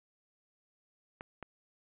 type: clicks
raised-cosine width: 0.5 ms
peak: -27 dBFS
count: 2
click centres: 1.209 / 1.427 s
effects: resampled to 8000 Hz + 11-bit